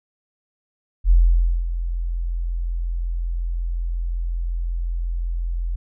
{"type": "tone with ADSR envelope", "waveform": "sine", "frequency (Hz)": 42.74, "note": "F1", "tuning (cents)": -37, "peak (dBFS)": -9, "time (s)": [1.04, 5.76], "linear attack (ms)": 64, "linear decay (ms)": 540, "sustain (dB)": -12, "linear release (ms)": 7, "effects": []}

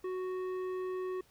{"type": "tone with tanh clipping", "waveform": "sine", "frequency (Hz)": 370, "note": "F#4", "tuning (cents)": 0, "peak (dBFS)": -36, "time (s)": [0.04, 1.21], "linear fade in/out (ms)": 5, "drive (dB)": 11, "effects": ["pink hiss -66 dBFS RMS until 1.3 s"]}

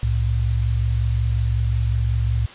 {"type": "tone pair together", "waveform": "sine", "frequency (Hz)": [65.7, 111.17], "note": ["C2", "A2"], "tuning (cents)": [8, 18], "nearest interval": "major sixth", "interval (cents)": 910, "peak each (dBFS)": -20, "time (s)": [0.03, 2.46], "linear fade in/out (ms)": 0, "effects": ["white hiss -40 dBFS RMS until 2.54 s", "resampled to 8000 Hz"]}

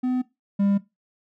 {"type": "tone pair in turn", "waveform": "triangle", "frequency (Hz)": [252.9, 199.74], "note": ["B3", "G3"], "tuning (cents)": [41, 33], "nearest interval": "major third", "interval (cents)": 408, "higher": "first", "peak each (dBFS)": [-19, -16], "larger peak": "second", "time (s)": [[0.03, 0.22], [0.59, 0.78]], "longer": "neither", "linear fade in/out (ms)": 10, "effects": ["noise-tail reverb RT60 0.2 s tail -17 dB re dry"]}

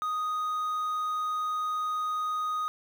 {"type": "tone with quantisation", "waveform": "triangle", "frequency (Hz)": 1244.5, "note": "D#6", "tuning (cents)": 0, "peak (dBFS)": -26, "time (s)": [0.02, 2.68], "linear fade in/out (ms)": 0, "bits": 9, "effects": []}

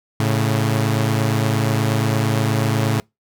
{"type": "tone pair together", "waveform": "sawtooth", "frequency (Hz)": [109.6, 138.09], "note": ["A2", "C#3"], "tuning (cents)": [-6, -6], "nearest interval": "major third", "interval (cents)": 400, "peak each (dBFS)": [-14, -17], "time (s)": [0.2, 3], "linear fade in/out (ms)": 0, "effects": ["noise-tail reverb RT60 0.2 s tail -26 dB re dry"]}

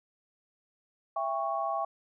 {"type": "chord", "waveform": "sine", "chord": "C# diminished", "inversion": "first", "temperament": "just", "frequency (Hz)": [665.2, 798.3, 1108.7], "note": ["E5", "G5", "C#6"], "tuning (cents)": [16, 31, 0], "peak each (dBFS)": -33, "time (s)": [1.16, 1.85], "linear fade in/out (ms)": 5, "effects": []}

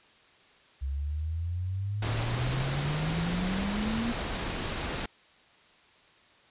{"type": "exponential sweep", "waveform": "sine", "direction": "up", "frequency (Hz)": [66.2, 239], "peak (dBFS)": -29, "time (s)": [0.81, 4.13], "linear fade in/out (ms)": 20}
{"type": "noise", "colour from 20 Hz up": "pink", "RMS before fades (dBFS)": -33, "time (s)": [2.02, 5.06], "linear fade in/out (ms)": 5}
{"effects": ["white hiss -59 dBFS RMS until 6.5 s", "resampled to 8000 Hz"]}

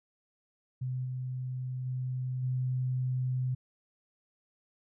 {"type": "tone with level steps", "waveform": "sine", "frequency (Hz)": 127.8, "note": "C3", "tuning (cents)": -40, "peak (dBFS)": [-31, -33, -31, -28], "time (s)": [0.81, 3.55], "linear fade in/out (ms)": 10, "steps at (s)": [1.04, 1.85, 2.42], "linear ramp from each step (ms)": 20, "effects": []}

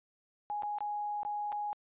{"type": "tone with dropouts", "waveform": "sine", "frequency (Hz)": 830.6, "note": "G#5", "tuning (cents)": 0, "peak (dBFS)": -33, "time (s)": [0.5, 1.73], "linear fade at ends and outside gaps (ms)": 0, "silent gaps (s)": [[0.623, 0.633], [0.785, 0.806], [1.232, 1.25], [1.52, 1.526]], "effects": ["resampled to 8000 Hz"]}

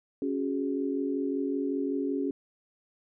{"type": "chord", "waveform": "sine", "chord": "C# suspended fourth", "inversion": "none", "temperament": "equal", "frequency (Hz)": [277.2, 370, 415.3], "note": ["C#4", "F#4", "G#4"], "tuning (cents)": [0, 0, 0], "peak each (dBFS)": [-29, -34, -34], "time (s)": [0.22, 2.31], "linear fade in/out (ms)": 2, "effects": []}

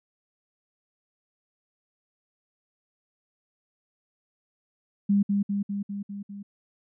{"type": "tone with echo", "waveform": "sine", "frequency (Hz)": 201.2, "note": "G3", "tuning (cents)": 45, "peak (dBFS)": -18, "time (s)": [5.09, 5.23], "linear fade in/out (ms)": 10, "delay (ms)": 200, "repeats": 6, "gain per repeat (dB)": -3, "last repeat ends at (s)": 6.43, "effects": []}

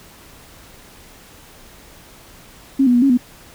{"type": "tone with pitch steps", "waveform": "sine", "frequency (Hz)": [270.7, 245.4, 241.6, 275.1, 246.4], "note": ["C#4", "B3", "B3", "C#4", "B3"], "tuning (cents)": [-41, -11, -38, -13, -4], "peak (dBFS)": -10, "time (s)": [2.79, 3.175], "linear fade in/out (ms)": 10, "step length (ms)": 77, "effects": ["pink hiss -44 dBFS RMS until 3.54 s"]}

